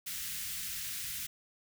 white band-stop noise, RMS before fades -39 dBFS, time 0.06-1.27 s, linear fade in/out 10 ms, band 190 to 1600 Hz, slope 24 dB/octave, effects none

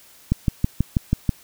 click train, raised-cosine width 5 ms, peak -5 dBFS, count 7, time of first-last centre 0.32-1.292 s, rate 6.17 Hz, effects white hiss -50 dBFS RMS until 1.43 s

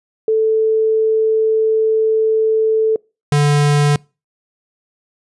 sine / square tone pair in turn, 440 / 145.9 Hz, A4 / D3, 0 / -11 cents, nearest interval octave + perfect fifth, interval 1911 cents, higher first, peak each -11 dBFS, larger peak neither, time 0.28-2.96 / 3.32-3.96 s, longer first, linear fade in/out 2 ms, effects noise-tail reverb RT60 0.3 s tail -26 dB re dry + resampled to 24000 Hz

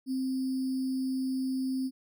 sine tone with sample-and-hold, 261.6 Hz, C4, in tune, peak -28 dBFS, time 0.06-1.91 s, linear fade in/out 50 ms, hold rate 4900 Hz, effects none

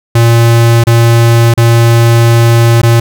square tone with dropouts, 116.54 Hz, A#2, in tune, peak -4 dBFS, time 0.15-3 s, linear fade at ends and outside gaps 5 ms, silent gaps 0.839-0.869 / 1.54-1.575 / 2.817-2.831 s, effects none

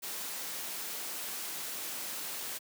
white noise, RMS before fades -39 dBFS, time 0.02-2.59 s, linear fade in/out 20 ms, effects high-pass 200 Hz 12 dB/octave

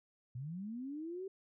sine linear sweep, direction up, 116.54 to 392 Hz, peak -40 dBFS, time 0.35-1.28 s, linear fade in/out 5 ms, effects none

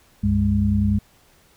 sine tone cluster, 64.7 / 95.1 / 205.2 Hz, C2 / F#2 / G#3, -19 / +48 / -21 cents, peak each -24 / -20 / -19 dBFS, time 0.23-0.99 s, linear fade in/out 10 ms, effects pink hiss -56 dBFS RMS until 1.56 s

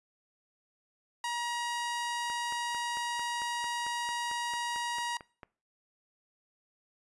sawtooth tone, 952 Hz, A#5, 36 cents sharp, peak -28 dBFS, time 1.24-5.17 s, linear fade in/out 2 ms
click train, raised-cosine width 0.5 ms, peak -30 dBFS, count 15, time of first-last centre 2.3-5.432 s, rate 4.47 Hz
effects noise-tail reverb RT60 0.4 s tail -22 dB re dry + resampled to 24000 Hz

